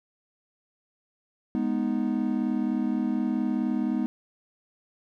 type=chord; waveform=triangle; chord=G# minor; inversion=none; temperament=equal; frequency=207.7 / 246.9 / 311.1 Hz; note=G#3 / B3 / D#4; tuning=0 / 0 / 0 cents; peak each=-27 / -25 / -28 dBFS; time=1.55-4.06 s; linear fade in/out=0 ms; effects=none